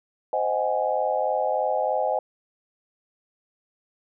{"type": "chord", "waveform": "sine", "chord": "Ab dominant seventh", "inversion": "first", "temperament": "just", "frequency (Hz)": [519.1, 623, 747.5, 830.6], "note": ["C5", "Eb5", "Gb5", "Ab5"], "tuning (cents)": [-14, 2, 17, 0], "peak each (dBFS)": [-27, -26, -28, -27], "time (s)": [0.33, 2.19], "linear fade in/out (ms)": 2, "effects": []}